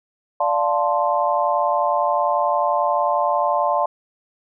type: chord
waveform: sine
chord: D minor seventh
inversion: none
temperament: equal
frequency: 587.3 / 698.5 / 880 / 1046.5 Hz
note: D5 / F5 / A5 / C6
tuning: 0 / 0 / 0 / 0 cents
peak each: -22 dBFS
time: 0.4-3.86 s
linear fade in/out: 5 ms
effects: none